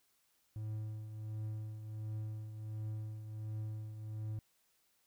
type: tone with tremolo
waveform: triangle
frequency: 108.1 Hz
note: A2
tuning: 30 cents flat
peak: -35 dBFS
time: 0.56-4.39 s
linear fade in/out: 0 ms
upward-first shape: triangle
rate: 1.4 Hz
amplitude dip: 60%
effects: white hiss -75 dBFS RMS until 5.06 s